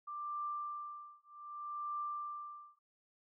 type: tone with tremolo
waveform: sine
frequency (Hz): 1182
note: D6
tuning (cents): +11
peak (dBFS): -36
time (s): 0.07-2.79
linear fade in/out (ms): 10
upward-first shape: triangle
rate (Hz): 0.65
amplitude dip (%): 100
effects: none